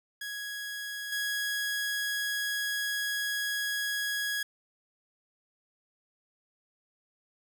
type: tone with level steps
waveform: sawtooth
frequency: 1663 Hz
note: G#6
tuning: 2 cents sharp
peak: -32 / -26 dBFS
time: 0.21-4.43 s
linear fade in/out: 5 ms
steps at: 1.12 s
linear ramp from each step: 5 ms
effects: none